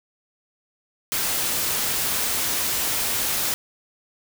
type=noise; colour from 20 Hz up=white; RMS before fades=-24 dBFS; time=1.12-3.54 s; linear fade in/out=0 ms; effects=none